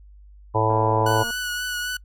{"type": "harmonic tone", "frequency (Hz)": 110, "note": "A2", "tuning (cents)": 0, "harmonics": [1, 3, 4, 5, 6, 7, 8, 9], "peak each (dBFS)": [-23, -29, -25, -26, -29, -29, -25, -24], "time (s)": [0.54, 1.24], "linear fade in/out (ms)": 20}
{"type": "click train", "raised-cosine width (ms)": 1, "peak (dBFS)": -25, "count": 141, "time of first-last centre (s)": [0.7, 1.306], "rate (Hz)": 231}
{"type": "tone with vibrato", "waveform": "sawtooth", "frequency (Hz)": 1474, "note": "F#6", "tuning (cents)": -7, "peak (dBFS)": -22, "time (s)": [1.06, 1.97], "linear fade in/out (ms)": 5, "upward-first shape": "triangle", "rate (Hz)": 3.8, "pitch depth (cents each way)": 25}
{"effects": ["noise-tail reverb RT60 0.1 s tail -26 dB re dry", "added 50 Hz sine -44 dBFS peak until 2.04 s"]}